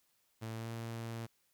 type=tone with pitch glide; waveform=sawtooth; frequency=112.2 to 114.82 Hz; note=A2 to A#2; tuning=+34 to -26 cents; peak=-36 dBFS; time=0.41-1.27 s; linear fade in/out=20 ms; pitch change=+40 cents; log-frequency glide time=0.56-0.67 s; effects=white hiss -75 dBFS RMS until 1.53 s